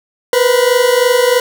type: tone pair together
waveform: 40% pulse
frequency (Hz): 481.9 / 505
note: B4 / B4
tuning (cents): -43 / +39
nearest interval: minor second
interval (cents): 82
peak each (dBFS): -11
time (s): 0.33-1.4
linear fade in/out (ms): 2
effects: none